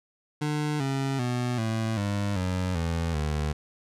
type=tone with pitch steps; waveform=25% pulse; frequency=150 / 135.97 / 123.25 / 111.73 / 101.28 / 91.8 / 83.22 / 75.43 Hz; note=D3 / C#3 / B2 / A2 / G#2 / F#2 / E2 / D2; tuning=+37 / -33 / -3 / +27 / -43 / -13 / +17 / +47 cents; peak=-22 dBFS; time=0.41-3.53 s; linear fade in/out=10 ms; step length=390 ms; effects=low-pass 9000 Hz 12 dB/octave